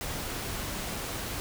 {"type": "noise", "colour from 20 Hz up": "pink", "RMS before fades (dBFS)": -35, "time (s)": [0.01, 1.4], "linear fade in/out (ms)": 0, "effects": []}